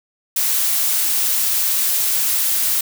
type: noise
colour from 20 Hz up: blue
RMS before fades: -18 dBFS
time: 0.36-2.81 s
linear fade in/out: 5 ms
effects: none